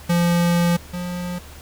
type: tone pair in turn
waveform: square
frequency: 172.6 / 177.55 Hz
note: F3 / F3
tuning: -20 / +29 cents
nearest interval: unison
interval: 49 cents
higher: second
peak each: -16 / -26 dBFS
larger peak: first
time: 0.09-0.77 / 0.93-1.39 s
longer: first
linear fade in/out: 10 ms
effects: added 74 Hz sine -41 dBFS peak until 1.61 s + pink hiss -43 dBFS RMS until 1.61 s